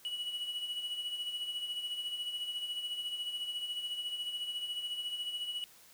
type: tone with tremolo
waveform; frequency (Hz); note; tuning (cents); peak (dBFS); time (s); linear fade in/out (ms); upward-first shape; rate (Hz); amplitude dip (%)
triangle; 2931; F#7; -17; -32; 0.05-5.64; 0; sine; 14; 55
effects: white hiss -59 dBFS RMS until 5.93 s